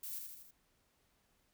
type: noise with echo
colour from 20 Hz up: violet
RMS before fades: -44 dBFS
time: 0.03-0.19 s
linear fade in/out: 5 ms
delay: 80 ms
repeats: 4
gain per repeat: -4 dB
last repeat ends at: 0.51 s
effects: pink hiss -75 dBFS RMS until 1.53 s